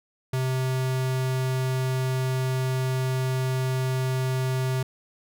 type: tone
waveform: square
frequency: 130 Hz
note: C3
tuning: 11 cents flat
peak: -24 dBFS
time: 0.33-4.83 s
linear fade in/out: 5 ms
effects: none